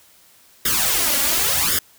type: noise with flanger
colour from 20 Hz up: white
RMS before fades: -19 dBFS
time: 0.65-1.79 s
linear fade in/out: 5 ms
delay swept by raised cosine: 0.58 to 3.58 ms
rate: 0.91 Hz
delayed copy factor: +0.85
effects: white hiss -52 dBFS RMS until 1.98 s